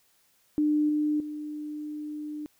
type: tone with level steps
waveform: sine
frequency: 300.2 Hz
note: D4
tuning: 38 cents sharp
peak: -21 / -23 / -33 dBFS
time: 0.58-2.46 s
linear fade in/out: 0 ms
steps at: 0.89 / 1.2 s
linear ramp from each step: 2 ms
effects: white hiss -66 dBFS RMS until 2.59 s